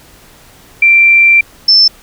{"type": "tone pair in turn", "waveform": "sine", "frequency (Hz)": [2355, 5299], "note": ["D7", "E8"], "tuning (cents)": [4, 8], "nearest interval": "octave + major second", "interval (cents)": 1404, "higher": "second", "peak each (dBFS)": -3, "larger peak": "neither", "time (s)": [[0.82, 1.41], [1.68, 1.88]], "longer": "first", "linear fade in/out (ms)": 5, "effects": ["pink hiss -41 dBFS RMS until 2.02 s"]}